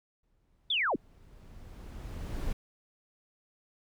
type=noise with exponential growth; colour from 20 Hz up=brown; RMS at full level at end=-33 dBFS; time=0.23-2.53 s; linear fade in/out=5 ms; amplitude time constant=500 ms
type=linear sweep; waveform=sine; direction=down; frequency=3632 to 164.81 Hz; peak=-26 dBFS; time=0.7-0.96 s; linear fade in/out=5 ms
effects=none